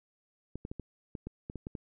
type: clicks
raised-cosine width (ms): 3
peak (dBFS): -26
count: 10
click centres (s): 0.556 / 0.651 / 0.715 / 0.797 / 1.152 / 1.27 / 1.499 / 1.557 / 1.669 / 1.752
effects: none